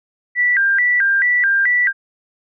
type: tone with vibrato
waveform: sine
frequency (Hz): 1768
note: A6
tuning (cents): +8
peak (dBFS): -12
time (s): 0.35-1.93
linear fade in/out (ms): 50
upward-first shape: square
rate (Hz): 2.3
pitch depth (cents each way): 180
effects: none